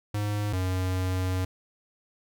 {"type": "tone pair in turn", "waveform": "square", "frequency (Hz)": [103.83, 92.5], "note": ["G#2", "F#2"], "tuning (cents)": [0, 0], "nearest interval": "major second", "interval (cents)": 200, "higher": "first", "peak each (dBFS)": [-27, -26], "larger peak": "second", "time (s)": [[0.14, 0.53], [0.53, 1.45]], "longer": "second", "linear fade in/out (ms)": 5, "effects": []}